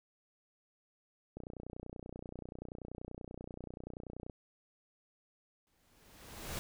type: click train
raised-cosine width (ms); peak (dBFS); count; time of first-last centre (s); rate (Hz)
2; -31; 90; 1.37-4.298; 30.4
type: noise with exponential growth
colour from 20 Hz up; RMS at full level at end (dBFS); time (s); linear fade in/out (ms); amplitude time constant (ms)
pink; -39; 5.67-6.59; 0; 200
effects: none